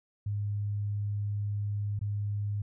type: tone with dropouts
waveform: sine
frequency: 102.8 Hz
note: G#2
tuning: 17 cents flat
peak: -29 dBFS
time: 0.26-2.62 s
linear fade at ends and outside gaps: 5 ms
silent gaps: 1.992-2.012 s
effects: none